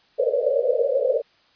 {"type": "band-pass noise", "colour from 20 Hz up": "pink", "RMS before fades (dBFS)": -21, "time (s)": [0.18, 1.22], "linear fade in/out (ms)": 20, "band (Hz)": [470, 590], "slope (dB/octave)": 96, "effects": ["white hiss -59 dBFS RMS until 1.55 s", "resampled to 11025 Hz"]}